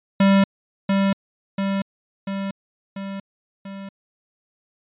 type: tone with echo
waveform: square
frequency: 196 Hz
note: G3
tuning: in tune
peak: -13 dBFS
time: 0.2-0.44 s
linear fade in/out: 5 ms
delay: 690 ms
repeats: 5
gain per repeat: -4 dB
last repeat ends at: 3.89 s
effects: resampled to 8000 Hz